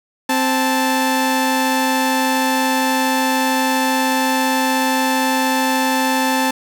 sawtooth tone pair together, 261.6 / 877.7 Hz, C4 / A5, 0 / -5 cents, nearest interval octave + major sixth, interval 2095 cents, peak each -14 dBFS, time 0.29-6.51 s, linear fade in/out 5 ms, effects 7-bit

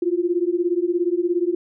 sine beating tone pair, 341.4 / 358.4 Hz, F4 / F4, -39 / +45 cents, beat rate 17 Hz, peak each -21 dBFS, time 0.02-1.55 s, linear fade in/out 5 ms, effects none

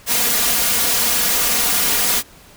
white noise with comb filter, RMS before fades -17 dBFS, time 0.06-2.23 s, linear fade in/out 50 ms, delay 4.2 ms, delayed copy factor +0.75, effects pink hiss -45 dBFS RMS until 2.56 s

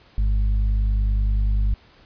harmonic tone, 50.3 Hz, G1, 45 cents sharp, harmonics 1 / 2 / 4, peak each -17 / -29 / -38 dBFS, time 0.18-1.74 s, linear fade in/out 0 ms, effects pink hiss -53 dBFS RMS until 2.05 s + resampled to 11025 Hz

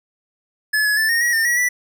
square tone with pitch steps, 1716 / 1694 / 1759 / 1849 / 1910 / 1808 / 1920 / 1967 Hz, A6 / G#6 / A6 / A#6 / A#6 / A6 / B6 / B6, -44 / +34 / -1 / -15 / +42 / +47 / -49 / -7 cents, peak -16 dBFS, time 0.73-1.69 s, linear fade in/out 10 ms, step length 120 ms, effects none

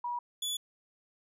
sine / sawtooth tone pair in turn, 965 / 3439 Hz, B5 / A7, -40 / -40 cents, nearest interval octave + minor seventh, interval 2200 cents, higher second, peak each -32 / -29 dBFS, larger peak second, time 0.04-0.19 / 0.42-0.57 s, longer neither, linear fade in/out 5 ms, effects resampled to 32000 Hz

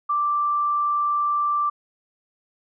sine tone, 1174.7 Hz, D6, in tune, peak -19 dBFS, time 0.09-1.7 s, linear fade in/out 10 ms, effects none

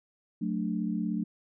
sine chord, D major, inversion first, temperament just, 183.54 / 220.2 / 293.7 Hz, F#3 / A3 / D4, -14 / +2 / 0 cents, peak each -32 / -31 / -35 dBFS, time 0.41-1.24 s, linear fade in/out 10 ms, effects none

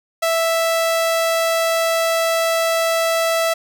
sawtooth tone, 659.3 Hz, E5, in tune, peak -12 dBFS, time 0.22-3.54 s, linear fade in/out 10 ms, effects none

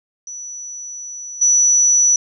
sine tone with level steps, 5920 Hz, F#8, in tune, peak -28 / -10 dBFS, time 0.27-2.16 s, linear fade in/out 2 ms, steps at 1.41 s, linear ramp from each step 10 ms, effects none

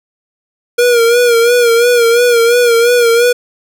square tone with vibrato, 474.6 Hz, A#4, 31 cents sharp, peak -7 dBFS, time 0.78-3.33 s, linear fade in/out 10 ms, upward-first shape sine, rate 2.9 Hz, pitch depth 56 cents each way, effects none

